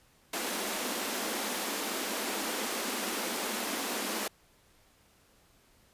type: high-pass noise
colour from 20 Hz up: pink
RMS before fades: -34 dBFS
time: 0.33-4.28 s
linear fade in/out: 5 ms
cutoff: 200 Hz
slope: 96 dB/octave
effects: pink hiss -64 dBFS RMS until 5.93 s + resampled to 32000 Hz